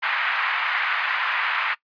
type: band-pass noise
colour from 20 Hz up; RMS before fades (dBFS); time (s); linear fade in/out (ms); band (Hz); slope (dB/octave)
white; -24; 0.02-1.75; 20; 1000 to 2300; 24
effects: noise-tail reverb RT60 0.1 s tail -20 dB re dry + resampled to 11025 Hz